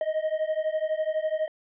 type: beating tone pair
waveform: triangle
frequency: 620 / 632 Hz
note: D#5 / D#5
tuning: -6 / +27 cents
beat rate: 12 Hz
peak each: -26 dBFS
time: 0.01-1.48 s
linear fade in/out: 2 ms
effects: resampled to 8000 Hz